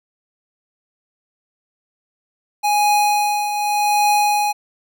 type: tone with tremolo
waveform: square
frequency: 830.6 Hz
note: G#5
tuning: in tune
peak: -13 dBFS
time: 2.63-4.53 s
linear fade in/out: 20 ms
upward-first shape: triangle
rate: 0.85 Hz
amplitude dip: 60%
effects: none